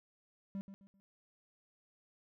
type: tone with echo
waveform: triangle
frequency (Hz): 196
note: G3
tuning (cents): 0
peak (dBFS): -36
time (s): 0.55-0.61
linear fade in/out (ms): 0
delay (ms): 130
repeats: 3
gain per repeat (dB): -10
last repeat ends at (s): 1
effects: none